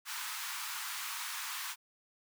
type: high-pass noise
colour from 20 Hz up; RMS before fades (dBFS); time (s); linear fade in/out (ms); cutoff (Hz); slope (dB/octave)
pink; -40; 0.05-1.76; 50; 940; 48
effects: none